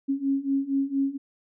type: beating tone pair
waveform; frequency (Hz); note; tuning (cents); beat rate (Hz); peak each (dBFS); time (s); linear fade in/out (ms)
sine; 271.8 / 276.1; C#4 / C#4; -34 / -7; 4.3; -27 / -25; 0.08-1.18; 20
effects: none